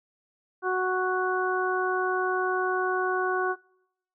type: harmonic tone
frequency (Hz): 370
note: F#4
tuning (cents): 0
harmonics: 1 / 2 / 3 / 4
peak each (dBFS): -27 / -31 / -30 / -30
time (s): 0.62-3.56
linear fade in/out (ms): 50
effects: noise-tail reverb RT60 0.9 s tail -26 dB re dry